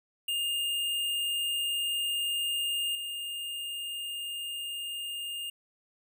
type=tone with level steps; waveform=square; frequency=2823 Hz; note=F7; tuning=18 cents sharp; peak=-29 / -35 dBFS; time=0.28-5.5 s; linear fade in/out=5 ms; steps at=2.95 s; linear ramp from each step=2 ms; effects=none